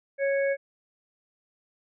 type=harmonic tone; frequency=553 Hz; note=C#5; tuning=4 cents flat; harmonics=1 / 3 / 4; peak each=-23 / -33 / -35 dBFS; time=0.18-0.57 s; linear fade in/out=50 ms; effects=none